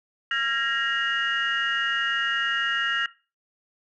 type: tone cluster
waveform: sine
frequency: 1373 / 1641 / 1875 / 2850 Hz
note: F6 / G#6 / A#6 / F7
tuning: -30 / -21 / +10 / +34 cents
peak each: -28 dBFS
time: 0.31-3.06 s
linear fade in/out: 2 ms
effects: noise-tail reverb RT60 0.3 s tail -17 dB re dry + tanh soft clip ceiling -15 dBFS